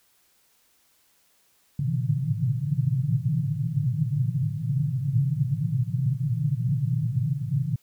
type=band-pass noise; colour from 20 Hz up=white; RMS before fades=-25 dBFS; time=1.79-7.76 s; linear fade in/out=5 ms; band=110 to 160 Hz; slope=96 dB/octave; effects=white hiss -64 dBFS RMS until 7.82 s